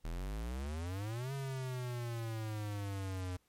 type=exponential two-way sweep; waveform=square; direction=up then down; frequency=38.89 to 138.7 to 89.8 Hz; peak=-38 dBFS; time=0.04-3.37 s; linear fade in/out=10 ms; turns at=1.33 s; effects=pink hiss -75 dBFS RMS until 3.48 s + MP3 64 kbps